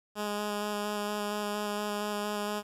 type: tone with vibrato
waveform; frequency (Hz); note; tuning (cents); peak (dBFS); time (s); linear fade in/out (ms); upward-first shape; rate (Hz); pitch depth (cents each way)
10% pulse; 207.7; G#3; 0; -23; 0.15-2.63; 50; square; 4.3; 10
effects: resampled to 32000 Hz + 10-bit